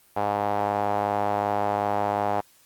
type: tone with band-pass filter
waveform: sawtooth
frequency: 102.8 Hz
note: G#2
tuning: 17 cents flat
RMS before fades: -25 dBFS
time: 0.16-2.41 s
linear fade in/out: 10 ms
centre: 770 Hz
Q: 3.4
effects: white hiss -58 dBFS RMS until 2.65 s + Opus 32 kbps